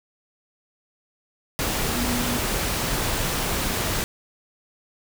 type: tone in noise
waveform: sine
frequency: 242.7 Hz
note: B3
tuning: 30 cents flat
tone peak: -26 dBFS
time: 1.95-2.37 s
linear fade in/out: 0 ms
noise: pink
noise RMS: -25 dBFS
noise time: 1.59-4.04 s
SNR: -4 dB
effects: none